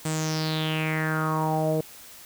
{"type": "tone with low-pass filter sweep", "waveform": "sawtooth", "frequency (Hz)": 157.1, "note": "D#3", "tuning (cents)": 17, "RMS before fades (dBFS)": -26, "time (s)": [0.05, 1.81], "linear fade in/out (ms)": 5, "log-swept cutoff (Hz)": [8600, 520], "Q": 5.8, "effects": ["white hiss -46 dBFS RMS until 2.25 s"]}